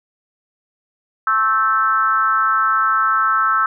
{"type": "tone with frequency modulation", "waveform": "sine", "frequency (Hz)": 1318.5, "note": "E6", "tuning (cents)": 0, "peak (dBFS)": -13, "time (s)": [1.27, 3.66], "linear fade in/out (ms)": 2, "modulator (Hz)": 229, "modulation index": 0.85, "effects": []}